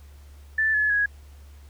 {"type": "tone with pitch steps", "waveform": "sine", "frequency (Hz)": [1760, 1710.9, 1663.1], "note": ["A6", "A6", "G#6"], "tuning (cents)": [0, -49, 2], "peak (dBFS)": -19, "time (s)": [0.58, 1.06], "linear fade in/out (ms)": 5, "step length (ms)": 160, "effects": ["added 71 Hz sine -44 dBFS peak until 1.69 s", "pink hiss -58 dBFS RMS until 1.69 s"]}